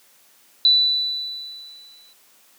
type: tone with exponential decay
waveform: sine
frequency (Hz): 3974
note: B7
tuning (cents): +10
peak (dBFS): -10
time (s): 0.65-2.13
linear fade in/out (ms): 1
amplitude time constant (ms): 320
effects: white hiss -55 dBFS RMS until 2.58 s + high-pass 200 Hz 12 dB/octave